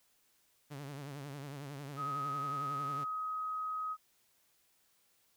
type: tone with vibrato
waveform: sawtooth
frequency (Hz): 141.2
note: C#3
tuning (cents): +32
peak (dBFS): -39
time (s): 0.7-3.05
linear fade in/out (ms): 20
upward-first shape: triangle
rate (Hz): 11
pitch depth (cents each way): 110
type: tone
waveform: sine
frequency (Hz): 1263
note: D#6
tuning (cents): +26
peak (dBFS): -35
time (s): 1.96-3.97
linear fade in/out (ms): 50
effects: white hiss -72 dBFS RMS until 5.36 s